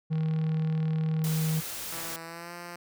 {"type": "tone", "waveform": "triangle", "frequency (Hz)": 158, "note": "D#3", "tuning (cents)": 27, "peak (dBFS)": -23, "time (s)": [0.1, 1.61], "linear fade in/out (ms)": 20}
{"type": "click train", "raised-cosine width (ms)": 0.3, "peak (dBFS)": -30, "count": 48, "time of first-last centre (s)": [0.13, 1.348], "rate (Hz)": 38.6}
{"type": "noise", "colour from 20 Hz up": "white", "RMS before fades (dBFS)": -37, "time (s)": [1.24, 2.16], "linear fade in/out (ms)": 0}
{"type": "tone with pitch glide", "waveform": "5% pulse", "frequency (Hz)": [164.81, 173.6], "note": ["E3", "F3"], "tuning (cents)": [0, -10], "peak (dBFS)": -28, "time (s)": [1.92, 2.76], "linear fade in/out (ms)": 5, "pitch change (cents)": 90, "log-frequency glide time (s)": [2.23, 2.53]}
{"effects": []}